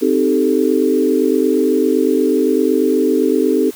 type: chord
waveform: sine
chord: A half-diminished seventh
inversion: first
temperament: equal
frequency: 261.6 / 311.1 / 392 / 440 Hz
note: C4 / Eb4 / G4 / A4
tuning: 0 / 0 / 0 / 0 cents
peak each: -17 dBFS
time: 0.01-3.71 s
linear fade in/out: 20 ms
effects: white hiss -38 dBFS RMS until 3.75 s